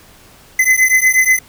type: beating tone pair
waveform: square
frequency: 2031 / 2039.3 Hz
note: B6 / C7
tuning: +48 / -45 cents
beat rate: 8.3 Hz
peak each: -13 dBFS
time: 0.59-1.39 s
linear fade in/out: 5 ms
effects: pink hiss -44 dBFS RMS until 1.48 s